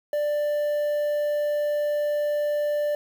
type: tone with quantisation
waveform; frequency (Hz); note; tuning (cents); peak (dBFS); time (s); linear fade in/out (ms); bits
triangle; 590; D5; +8; -20; 0.13-2.95; 2; 8
effects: none